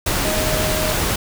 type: tone in noise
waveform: sine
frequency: 622.3 Hz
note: D#5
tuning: in tune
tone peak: -23 dBFS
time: 0.25-0.93 s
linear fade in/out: 5 ms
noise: pink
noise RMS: -20 dBFS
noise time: 0.06-1.16 s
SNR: -6 dB
effects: none